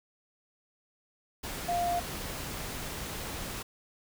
sine tone in noise, 698.5 Hz, F5, in tune, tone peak -27 dBFS, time 1.68-2 s, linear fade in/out 10 ms, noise pink, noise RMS -38 dBFS, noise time 1.43-3.63 s, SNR +8 dB, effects none

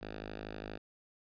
5% pulse tone with notch filter, 52.4 Hz, G#1, 16 cents sharp, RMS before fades -44 dBFS, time 0.01-0.78 s, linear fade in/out 10 ms, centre 130 Hz, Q 1.6, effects resampled to 11025 Hz

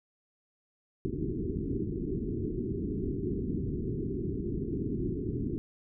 white low-pass noise, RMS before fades -33 dBFS, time 1.05-5.58 s, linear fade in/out 0 ms, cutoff 410 Hz, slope 96 dB/octave, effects none

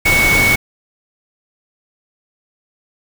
sine tone in noise, 2220 Hz, C#7, 2 cents sharp, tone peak -11 dBFS, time 0.05-0.56 s, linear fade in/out 10 ms, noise pink, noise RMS -17 dBFS, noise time 0.05-0.56 s, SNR +3 dB, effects none

